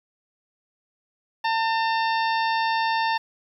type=harmonic tone; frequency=900 Hz; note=A5; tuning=39 cents sharp; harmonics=1 / 2 / 3 / 4 / 5 / 6; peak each=-22 / -28 / -32 / -34 / -36 / -38 dBFS; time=1.44-3.18 s; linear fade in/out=10 ms; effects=9-bit